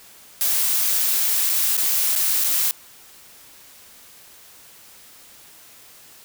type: noise with dropouts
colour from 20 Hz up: blue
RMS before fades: -20 dBFS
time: 0.41-2.71 s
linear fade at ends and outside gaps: 0 ms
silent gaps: 1.493-1.497 / 1.768-1.777 / 2.153-2.16 / 2.439-2.444 s
effects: white hiss -47 dBFS RMS until 6.24 s